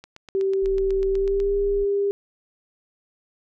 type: click train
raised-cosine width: 0.2 ms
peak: -24 dBFS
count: 12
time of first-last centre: 0.04-1.401 s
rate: 8.08 Hz
type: tone with pitch glide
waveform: sine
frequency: 387.4 to 401.1 Hz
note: G4 to G4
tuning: -20 to +40 cents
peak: -19 dBFS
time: 0.35-2.11 s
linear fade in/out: 0 ms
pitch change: +60 cents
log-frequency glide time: 1.09-1.55 s
type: tone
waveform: triangle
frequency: 30 Hz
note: B0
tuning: 49 cents flat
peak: -27 dBFS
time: 0.62-1.85 s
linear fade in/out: 20 ms
effects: none